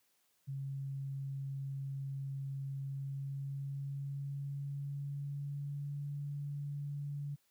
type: tone with pitch glide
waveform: sine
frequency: 137 to 143.56 Hz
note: C#3 to D3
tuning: -20 to -39 cents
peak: -37 dBFS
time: 0.47-7.36 s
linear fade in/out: 20 ms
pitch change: +81 cents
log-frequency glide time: 2.79-6.08 s
effects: white hiss -75 dBFS RMS until 7.5 s + high-pass 80 Hz 12 dB/octave